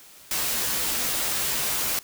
white noise with comb filter, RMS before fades -26 dBFS, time 0.31-1.99 s, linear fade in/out 2 ms, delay 11 ms, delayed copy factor -0.6, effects white hiss -49 dBFS RMS until 2.03 s

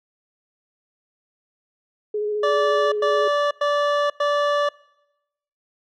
sine tone with vibrato, 419.8 Hz, G#4, 19 cents sharp, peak -21 dBFS, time 2.14-3.28 s, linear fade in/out 5 ms, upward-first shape square, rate 14 Hz, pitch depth 15 cents each way
25% pulse tone bursts, 581 Hz, D5, 19 cents flat, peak -14 dBFS, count 4, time 2.43-4.69 s, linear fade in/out 5 ms, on 490 ms, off 100 ms
effects noise-tail reverb RT60 0.9 s tail -23 dB re dry + low-pass 3000 Hz 12 dB/octave

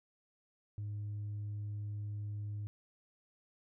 triangle tone with tanh clipping, 103.83 Hz, G#2, in tune, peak -38 dBFS, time 0.78-2.67 s, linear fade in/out 0 ms, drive 6 dB, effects none

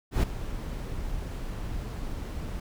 brown noise with ADSR envelope, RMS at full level -20 dBFS, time 0.11-2.6 s, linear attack 120 ms, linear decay 10 ms, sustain -14 dB, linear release 4 ms, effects none

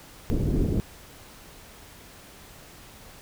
pink low-pass noise, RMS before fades -24 dBFS, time 0.3-0.8 s, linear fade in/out 0 ms, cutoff 410 Hz, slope 24 dB/octave, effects pink hiss -48 dBFS RMS until 3.21 s

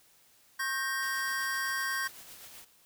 square chord, G diminished, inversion second, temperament equal with one note detuned, 1084 / 1568 / 1864.7 Hz, Db6 / G6 / Bb6, -39 / 0 / 0 cents, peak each -38 / -34 / -36 dBFS, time 0.59-2.08 s, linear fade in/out 10 ms
white noise with tremolo, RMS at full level -48 dBFS, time 1.02-2.65 s, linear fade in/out 10 ms, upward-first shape sine, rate 7.9 Hz, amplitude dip 40%
effects white hiss -63 dBFS RMS until 2.85 s

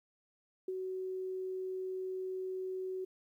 sine tone with ADSR envelope, 374.2 Hz, F#4, 20 cents sharp, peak -33 dBFS, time 0.68-3.05 s, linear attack 4 ms, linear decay 32 ms, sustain -3 dB, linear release 9 ms, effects 12-bit

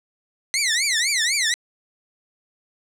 15% pulse tone with vibrato, 2032 Hz, B6, 49 cents sharp, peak -12 dBFS, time 0.54-1.54 s, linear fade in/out 0 ms, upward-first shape triangle, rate 4 Hz, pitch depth 290 cents each way, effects low-pass 11000 Hz 12 dB/octave

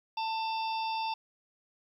harmonic tone with a mistuned harmonic, 891 Hz, A5, 22 cents sharp, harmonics 1 / 3 / 4 / 5 / 6, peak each -31 / -41 / -43 / -45 / -47 dBFS, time 0.17-1.14 s, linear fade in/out 5 ms, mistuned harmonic 5, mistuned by +87 cents, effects 11-bit

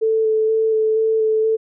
sine tone with vibrato, 440 Hz, A4, in tune, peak -14 dBFS, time 0.01-1.57 s, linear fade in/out 20 ms, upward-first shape square, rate 2.1 Hz, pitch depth 11 cents each way, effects none

